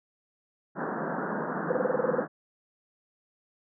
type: band-pass noise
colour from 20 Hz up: pink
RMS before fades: -32 dBFS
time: 0.75-2.28 s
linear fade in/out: 50 ms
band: 150 to 1700 Hz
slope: 96 dB/octave
type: tone bursts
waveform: sine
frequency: 505 Hz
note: B4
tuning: 39 cents sharp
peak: -21 dBFS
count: 11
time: 1.7-2.202 s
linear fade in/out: 5 ms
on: 22 ms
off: 26 ms
effects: none